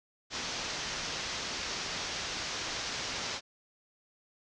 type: low-pass noise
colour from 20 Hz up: white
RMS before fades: -37 dBFS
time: 0.3-3.41 s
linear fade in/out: 50 ms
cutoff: 6300 Hz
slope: 48 dB/octave
effects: none